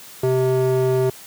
square tone with band-pass filter, 129.4 Hz, C3, 19 cents flat, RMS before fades -18 dBFS, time 0.23-1.1 s, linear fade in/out 5 ms, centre 400 Hz, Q 1.6, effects white hiss -41 dBFS RMS until 1.26 s + high-pass 80 Hz 12 dB/octave

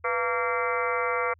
harmonic tone with a mistuned harmonic, 230.1 Hz, A#3, 22 cents flat, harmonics 2 / 3 / 4 / 5 / 6 / 7 / 8 / 9 / 10, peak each -29 / -35 / -35 / -30 / -31 / -41 / -40 / -33 / -37 dBFS, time 0.04-1.34 s, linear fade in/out 10 ms, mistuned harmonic 2, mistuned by +120 cents, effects added 83 Hz sine -56 dBFS peak until 1.39 s

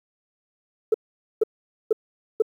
sine tone bursts, 437.8 Hz, A4, 9 cents flat, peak -13 dBFS, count 4, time 0.92-2.422 s, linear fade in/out 5 ms, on 23 ms, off 470 ms, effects tanh soft clip ceiling -10 dBFS + 9-bit

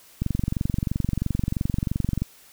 click train, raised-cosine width 5 ms, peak -11 dBFS, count 47, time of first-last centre 0.22-2.22 s, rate 23 Hz, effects white hiss -52 dBFS RMS until 2.52 s

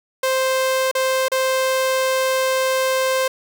sawtooth tone with dropouts, 523.3 Hz, C5, in tune, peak -13 dBFS, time 0.23-3.28 s, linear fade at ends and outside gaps 5 ms, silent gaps 0.914-0.95 / 1.284-1.317 s, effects none

